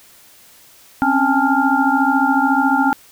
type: tone cluster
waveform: sine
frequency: 263 / 277 / 811 / 873 / 1398 Hz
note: C4 / C#4 / G#5 / A5 / F6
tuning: +9 / -1 / -41 / -14 / +1 cents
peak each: -19 dBFS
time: 1.02-2.93 s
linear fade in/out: 0 ms
effects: white hiss -47 dBFS RMS until 3.11 s